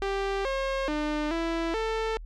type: tone with pitch steps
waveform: sawtooth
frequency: 393.2 / 539 / 300.8 / 331.8 / 444.4 Hz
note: G4 / C#5 / D4 / E4 / A4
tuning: +5 / -49 / +42 / +11 / +17 cents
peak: -23 dBFS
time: 0.02-2.17 s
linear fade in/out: 0 ms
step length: 430 ms
effects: added 40 Hz sine -38 dBFS peak until 2.25 s + low-pass 4000 Hz 12 dB/octave